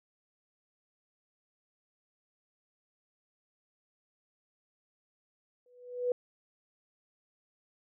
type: tone with exponential growth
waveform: sine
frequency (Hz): 492.8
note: B4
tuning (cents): -4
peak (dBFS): -24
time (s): 5.66-6.12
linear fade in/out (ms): 2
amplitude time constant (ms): 100
effects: none